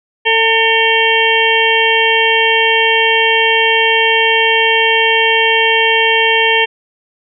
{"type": "harmonic tone with a mistuned harmonic", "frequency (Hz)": 450, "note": "A4", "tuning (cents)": 39, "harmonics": [1, 2, 4, 5, 6, 7], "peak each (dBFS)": [-16, -16, -16, -16, -16, -16], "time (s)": [0.25, 6.66], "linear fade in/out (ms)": 20, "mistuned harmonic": 6, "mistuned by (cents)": 29, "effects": []}